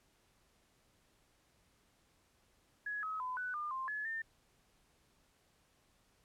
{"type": "tone with pitch steps", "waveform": "sine", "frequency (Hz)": [1679, 1277, 1011, 1491, 1204, 1051, 1707, 1801], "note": ["G#6", "D#6", "B5", "F#6", "D6", "C6", "G#6", "A6"], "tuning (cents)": [18, 45, 40, 13, 43, 7, 47, 40], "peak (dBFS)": -37, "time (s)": [2.86, 4.22], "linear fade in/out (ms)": 5, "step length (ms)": 170, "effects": ["pink hiss -72 dBFS RMS until 6.24 s", "low-pass 12000 Hz 12 dB/octave"]}